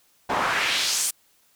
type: noise with band-pass filter sweep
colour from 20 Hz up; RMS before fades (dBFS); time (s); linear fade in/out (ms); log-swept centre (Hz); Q
pink; -24; 0.29-1.11; 10; 730 to 10000; 1.6
effects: white hiss -62 dBFS RMS until 1.55 s